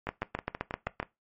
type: two click trains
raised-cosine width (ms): 0.5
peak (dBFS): -15 / -19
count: 8 / 7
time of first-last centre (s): 0.09-1 / 0.07-1.028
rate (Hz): 7.69 / 6.26
effects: noise-tail reverb RT60 0.2 s tail -18 dB re dry + MP3 32 kbps